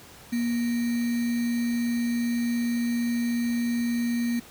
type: tone with sample-and-hold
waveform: sine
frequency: 237.3 Hz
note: A#3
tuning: 31 cents sharp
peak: -23 dBFS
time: 0.32-4.4 s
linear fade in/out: 10 ms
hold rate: 2100 Hz
effects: pink hiss -48 dBFS RMS until 4.5 s + high-pass 60 Hz 12 dB/octave